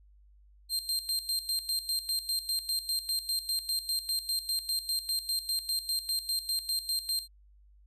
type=tone with tremolo; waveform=sawtooth; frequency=4174 Hz; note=C8; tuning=5 cents flat; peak=-25 dBFS; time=0.69-7.28 s; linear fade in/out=50 ms; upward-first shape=square; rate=5 Hz; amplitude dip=75%; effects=added 50 Hz sine -56 dBFS peak until 7.86 s + resampled to 32000 Hz